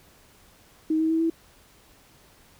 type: tone with pitch steps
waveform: sine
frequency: 315.1 / 319.5 / 324 / 328.5 Hz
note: D#4 / D#4 / E4 / E4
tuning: +22 / +46 / -30 / -6 cents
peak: -20 dBFS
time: 0.9-1.3 s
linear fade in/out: 5 ms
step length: 100 ms
effects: pink hiss -56 dBFS RMS until 2.59 s